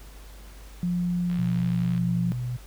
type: tone with pitch glide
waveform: sine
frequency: 176.6 to 174.57 Hz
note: F3 to F3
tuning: +20 to 0 cents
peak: -23 dBFS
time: 0.83-2.32 s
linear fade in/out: 0 ms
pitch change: -20 cents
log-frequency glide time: 1.16-2.04 s
type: click train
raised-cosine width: 0.3 ms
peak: -28 dBFS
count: 48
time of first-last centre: 1.3-1.978 s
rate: 69.3 Hz
type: tone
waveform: sine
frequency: 123.47 Hz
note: B2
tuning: in tune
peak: -27 dBFS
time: 1.38-2.57 s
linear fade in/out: 10 ms
effects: added 50 Hz sine -43 dBFS peak until 2.66 s + pink hiss -51 dBFS RMS until 2.66 s